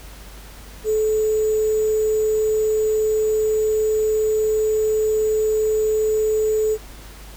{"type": "tone with sample-and-hold", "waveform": "sine", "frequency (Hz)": 432.8, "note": "A4", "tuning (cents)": -29, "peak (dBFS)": -16, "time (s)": [0.84, 6.78], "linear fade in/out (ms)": 50, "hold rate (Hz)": 7350, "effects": ["added 50 Hz sine -39 dBFS peak until 7.36 s", "pink hiss -43 dBFS RMS until 7.36 s"]}